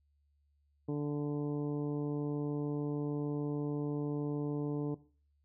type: harmonic tone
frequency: 146.5 Hz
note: D3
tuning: 4 cents flat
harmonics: 1 / 2 / 3 / 4 / 5 / 6 / 7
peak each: -36 / -35 / -39 / -50 / -54 / -54 / -57 dBFS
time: 0.88-4.95 s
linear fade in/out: 10 ms
effects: noise-tail reverb RT60 0.4 s tail -18 dB re dry + added 72 Hz sine -70 dBFS peak until 5.44 s